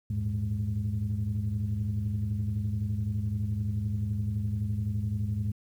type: tone cluster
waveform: sine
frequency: 80 / 103.9 / 115.6 / 207.9 Hz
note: D#2 / G#2 / A#2 / G#3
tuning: +49 / +1 / -14 / +2 cents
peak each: -36 / -28 / -37 / -35 dBFS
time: 0.1-5.52 s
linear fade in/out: 5 ms
effects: tanh soft clip ceiling -20 dBFS + 10-bit